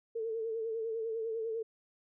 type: tone with vibrato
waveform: sine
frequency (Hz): 449.6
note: A4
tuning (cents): +37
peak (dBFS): -33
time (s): 0.15-1.63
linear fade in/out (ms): 10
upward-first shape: sine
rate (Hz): 10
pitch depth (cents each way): 48
effects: none